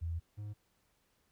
sine / triangle tone pair in turn, 83.2 / 104.39 Hz, E2 / G#2, +17 / +9 cents, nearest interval major third, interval 392 cents, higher second, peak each -34 / -38 dBFS, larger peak first, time 0.01-0.2 / 0.37-0.54 s, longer first, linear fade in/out 20 ms, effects pink hiss -75 dBFS RMS until 1.31 s

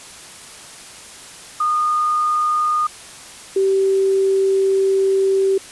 sine tone pair in turn, 1225 / 387.2 Hz, D#6 / G4, -27 / -21 cents, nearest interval octave + minor sixth, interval 1994 cents, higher first, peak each -15 / -13 dBFS, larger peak second, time 1.6-2.87 / 3.56-5.58 s, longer second, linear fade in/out 5 ms, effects white hiss -38 dBFS RMS until 5.71 s + resampled to 24000 Hz

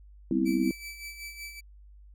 sine chord, C major seventh, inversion second, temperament just, 196.22 / 245.3 / 261.6 / 327 Hz, G3 / B3 / C4 / E4, +2 / -12 / 0 / -14 cents, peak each -30 / -32 / -28 / -27 dBFS, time 0.31-0.71 s, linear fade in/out 2 ms
sawtooth tone with tremolo, 2313 Hz, D7, 27 cents flat, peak -34 dBFS, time 0.45-1.61 s, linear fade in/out 20 ms, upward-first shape sine, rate 5.3 Hz, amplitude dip 60%
effects added 50 Hz sine -49 dBFS peak until 2.14 s

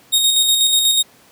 sawtooth tone with tremolo, 3729 Hz, A#7, in tune, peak -8 dBFS, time 0.12-1.03 s, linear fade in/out 20 ms, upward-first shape square, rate 8.2 Hz, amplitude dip 35%, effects pink hiss -49 dBFS RMS until 1.31 s + high-pass 150 Hz 12 dB/octave

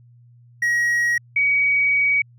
triangle / sine tone pair in turn, 1900 / 2262 Hz, A#6 / C#7, +33 / +34 cents, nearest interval minor third, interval 301 cents, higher second, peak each -15 dBFS, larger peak neither, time 0.62-1.18 / 1.36-2.22 s, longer second, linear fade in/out 5 ms, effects added 120 Hz sine -47 dBFS peak until 2.38 s

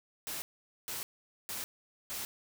white noise bursts, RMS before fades -39 dBFS, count 4, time 0.27-2.25 s, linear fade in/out 0 ms, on 150 ms, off 460 ms, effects none

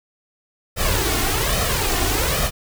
pink noise with flanger, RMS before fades -20 dBFS, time 0.76-2.51 s, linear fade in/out 50 ms, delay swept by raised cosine 1.6 to 2.8 ms, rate 1.2 Hz, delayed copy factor +0.65, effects none

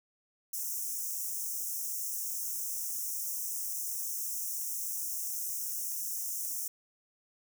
white high-pass noise, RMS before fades -36 dBFS, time 0.53-6.68 s, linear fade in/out 5 ms, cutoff 5500 Hz, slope 96 dB/octave, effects none

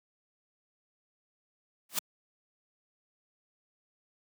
white noise with exponential growth, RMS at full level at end -24 dBFS, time 1.89-1.99 s, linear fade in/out 5 ms, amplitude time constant 20 ms, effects high-pass 150 Hz 12 dB/octave

